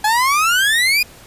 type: exponential sweep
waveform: 30% pulse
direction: up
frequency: 833 to 2489 Hz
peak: -10 dBFS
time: 0.04-1.03 s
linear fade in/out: 5 ms
effects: pink hiss -42 dBFS RMS until 1.26 s + resampled to 32000 Hz